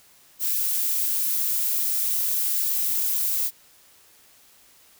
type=noise; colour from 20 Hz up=violet; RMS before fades=-24 dBFS; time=0.39-3.51 s; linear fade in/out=50 ms; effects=white hiss -55 dBFS RMS until 4.99 s